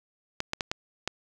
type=clicks; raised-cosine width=0.2 ms; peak=-11 dBFS; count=5; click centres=0.404 / 0.534 / 0.608 / 0.715 / 1.076 s; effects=none